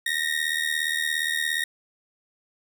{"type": "ring-modulated tone", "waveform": "30% pulse", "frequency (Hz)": 1864.7, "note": "A#6", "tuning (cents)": 0, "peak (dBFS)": -18, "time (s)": [0.06, 1.64], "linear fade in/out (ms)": 2, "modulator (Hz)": 38.6, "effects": []}